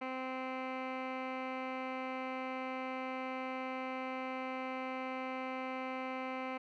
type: tone with low-pass filter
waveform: 15% pulse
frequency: 259.6 Hz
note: C4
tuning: 13 cents flat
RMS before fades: -40 dBFS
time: 0.01-6.58 s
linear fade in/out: 10 ms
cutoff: 2000 Hz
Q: 3.3
effects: none